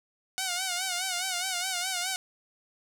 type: tone with vibrato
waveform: 5% pulse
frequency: 734 Hz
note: F#5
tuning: 14 cents flat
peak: -17 dBFS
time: 0.38-2.16 s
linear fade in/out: 0 ms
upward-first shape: sine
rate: 4.8 Hz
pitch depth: 81 cents each way
effects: none